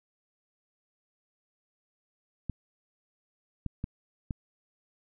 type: clicks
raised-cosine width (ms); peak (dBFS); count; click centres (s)
5; -20; 4; 2.497 / 3.663 / 3.841 / 4.308
effects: none